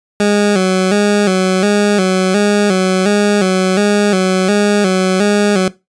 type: tone with vibrato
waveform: 20% pulse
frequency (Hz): 196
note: G3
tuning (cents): 0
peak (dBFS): -5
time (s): 0.2-5.68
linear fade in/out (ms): 2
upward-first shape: square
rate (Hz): 1.4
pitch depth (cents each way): 85
effects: noise-tail reverb RT60 0.2 s tail -17 dB re dry + resampled to 22050 Hz